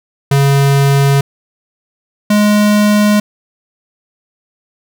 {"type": "tone pair in turn", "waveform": "square", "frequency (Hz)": [139.2, 208.6], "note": ["C#3", "G#3"], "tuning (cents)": [8, 8], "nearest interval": "perfect fifth", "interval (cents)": 700, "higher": "second", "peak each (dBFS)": -8, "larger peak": "neither", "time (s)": [[0.31, 1.21], [2.3, 3.2]], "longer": "neither", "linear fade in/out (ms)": 5, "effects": []}